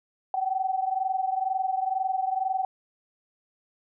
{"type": "tone pair together", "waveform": "sine", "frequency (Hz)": [754, 776.1], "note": ["F#5", "G5"], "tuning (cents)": [32, -18], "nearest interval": "minor second", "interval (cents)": 50, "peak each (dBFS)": [-26, -29], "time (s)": [0.34, 2.65], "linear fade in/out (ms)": 2, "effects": []}